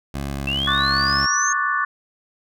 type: tone with pitch glide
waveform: 15% pulse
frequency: 69.6 to 68.72 Hz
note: C#2 to C#2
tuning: +8 to -14 cents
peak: -19 dBFS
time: 0.14-1.26 s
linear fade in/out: 5 ms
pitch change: -22 cents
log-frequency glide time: 0.29-0.51 s
type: linear sweep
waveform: sine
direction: up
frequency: 2637 to 6500 Hz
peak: -21 dBFS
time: 0.47-1.53 s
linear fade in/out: 5 ms
type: chord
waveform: sine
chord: D major seventh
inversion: third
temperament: equal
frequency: 1108.7 / 1174.7 / 1480 / 1760 Hz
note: C#6 / D6 / F#6 / A6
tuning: 0 / 0 / 0 / 0 cents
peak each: -24 dBFS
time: 0.67-1.85 s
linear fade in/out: 5 ms
effects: none